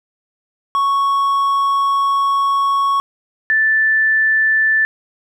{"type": "tone pair in turn", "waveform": ["triangle", "sine"], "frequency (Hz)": [1108.7, 1760], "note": ["C#6", "A6"], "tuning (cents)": [0, 0], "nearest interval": "minor sixth", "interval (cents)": 800, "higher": "second", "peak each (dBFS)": -11, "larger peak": "neither", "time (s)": [[0.75, 3], [3.5, 4.85]], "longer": "first", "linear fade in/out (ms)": 0, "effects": []}